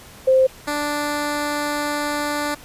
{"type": "tone pair in turn", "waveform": ["sine", "10% pulse"], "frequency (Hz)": [523.3, 293.7], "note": ["C5", "D4"], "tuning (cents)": [0, 0], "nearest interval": "minor seventh", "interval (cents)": 1000, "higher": "first", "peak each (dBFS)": [-11, -13], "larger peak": "first", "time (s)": [[0.27, 0.47], [0.67, 2.55]], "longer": "second", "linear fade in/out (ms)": 10, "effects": ["pink hiss -43 dBFS RMS until 2.64 s", "resampled to 32000 Hz"]}